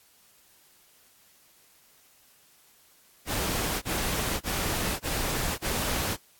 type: noise bursts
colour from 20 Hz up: pink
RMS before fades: -29 dBFS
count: 5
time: 3.26-6.172 s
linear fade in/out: 50 ms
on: 560 ms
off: 28 ms
effects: white hiss -60 dBFS RMS until 6.39 s + AAC 64 kbps

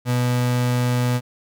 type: tone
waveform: 35% pulse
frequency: 123.47 Hz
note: B2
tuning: in tune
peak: -16 dBFS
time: 0.05-1.21 s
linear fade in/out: 50 ms
effects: none

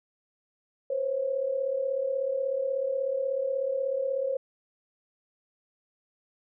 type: tone pair together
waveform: sine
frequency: 505 / 541.4 Hz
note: B4 / C#5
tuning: +39 / -41 cents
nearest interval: minor second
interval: 120 cents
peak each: -32 / -27 dBFS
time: 0.9-4.37 s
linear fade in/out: 5 ms
effects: none

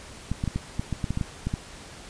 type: clicks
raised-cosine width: 5 ms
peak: -14 dBFS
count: 12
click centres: 0.316 / 0.439 / 0.477 / 0.56 / 0.795 / 0.927 / 1.042 / 1.106 / 1.174 / 1.212 / 1.47 / 1.539 s
effects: pink hiss -44 dBFS RMS until 2.09 s + resampled to 22050 Hz

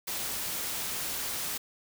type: noise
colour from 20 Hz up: white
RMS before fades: -34 dBFS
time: 0.07-1.58 s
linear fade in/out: 10 ms
effects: none

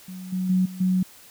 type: tone with level steps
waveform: sine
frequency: 185 Hz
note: F#3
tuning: in tune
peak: -34 / -23 / -17 / -34 / -18 dBFS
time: 0.08-1.03 s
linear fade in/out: 5 ms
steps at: 0.32 / 0.49 / 0.65 / 0.8 s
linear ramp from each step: 10 ms
effects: white hiss -49 dBFS RMS until 1.3 s

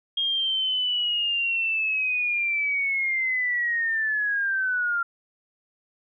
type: linear sweep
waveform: sine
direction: down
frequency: 3250 to 1379 Hz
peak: -22 dBFS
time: 0.17-5.03 s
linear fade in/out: 5 ms
effects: none

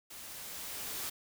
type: noise with level ramp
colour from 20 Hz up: white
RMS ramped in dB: -48 to -38 dBFS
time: 0.1-1.1 s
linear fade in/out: 10 ms
effects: none

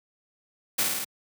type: noise with echo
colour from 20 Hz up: white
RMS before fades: -24 dBFS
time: 0.78-0.84 s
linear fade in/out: 10 ms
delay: 52 ms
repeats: 4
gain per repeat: -2 dB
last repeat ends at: 1.048 s
effects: high-pass 100 Hz 12 dB/octave

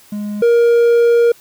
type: tone pair in turn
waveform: triangle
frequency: 207.6 / 470.6 Hz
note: G#3 / A#4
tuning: 0 / +16 cents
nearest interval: octave + major second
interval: 1416 cents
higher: second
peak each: -18 / -6 dBFS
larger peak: second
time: 0.12-0.42 / 0.42-1.32 s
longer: second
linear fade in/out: 5 ms
effects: white hiss -46 dBFS RMS until 1.4 s

